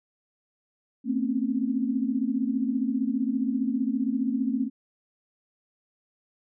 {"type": "tone cluster", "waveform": "sine", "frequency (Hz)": [225.5, 256.9, 272], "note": ["A3", "C4", "C#4"], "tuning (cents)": [43, -32, -33], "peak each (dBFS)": -28, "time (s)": [1.04, 4.7], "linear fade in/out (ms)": 50, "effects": []}